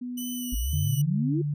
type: tone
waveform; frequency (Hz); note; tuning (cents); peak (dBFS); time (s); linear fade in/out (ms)
sine; 246.9; B3; 0; -31; 0.01-0.55; 10
type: tone with vibrato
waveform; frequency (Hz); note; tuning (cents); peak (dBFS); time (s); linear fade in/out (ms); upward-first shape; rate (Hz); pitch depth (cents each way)
5% pulse; 2976; F#7; +9; -27; 0.17-1.02; 10; sine; 2; 22
type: exponential sweep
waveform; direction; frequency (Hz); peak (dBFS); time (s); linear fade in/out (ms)
sine; up; 47.92 to 361.2; -25; 0.52-1.42; 10
type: tone with pitch glide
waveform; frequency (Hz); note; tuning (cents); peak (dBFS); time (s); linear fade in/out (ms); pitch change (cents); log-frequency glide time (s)
sine; 145.5 to 146.6; D3 to D3; -16 to -3; -25; 0.73-1.54; 5; +13; 1.29-1.42
effects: none